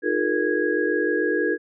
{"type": "tone cluster", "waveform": "sine", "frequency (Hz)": [311.3, 358.1, 427.4, 473.9, 1653], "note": ["D#4", "F4", "G#4", "A#4", "G#6"], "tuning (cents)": [1, 43, 50, 28, -9], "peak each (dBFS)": -26, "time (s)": [0.02, 1.58], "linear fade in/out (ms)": 50, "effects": []}